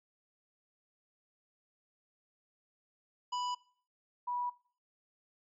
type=tone pair in turn; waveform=square / sine; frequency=987.8 / 977 Hz; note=B5 / B5; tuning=0 / -19 cents; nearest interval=unison; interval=19 cents; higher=first; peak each=-34 / -33 dBFS; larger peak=second; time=3.32-3.55 / 4.27-4.5 s; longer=neither; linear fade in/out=10 ms; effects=noise-tail reverb RT60 0.5 s tail -21 dB re dry + MP3 32 kbps